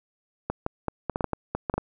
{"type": "clicks", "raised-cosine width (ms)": 1, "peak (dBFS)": -12, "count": 12, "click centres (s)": [0.5, 0.664, 0.883, 1.097, 1.159, 1.208, 1.243, 1.333, 1.55, 1.698, 1.74, 1.78], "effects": []}